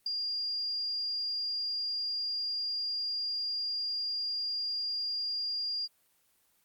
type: tone with ADSR envelope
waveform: sine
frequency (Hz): 4810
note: D8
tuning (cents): +41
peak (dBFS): -26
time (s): 0.06-5.88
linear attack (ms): 6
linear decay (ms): 3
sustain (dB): -5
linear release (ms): 36
effects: white hiss -70 dBFS RMS until 6.64 s + Opus 24 kbps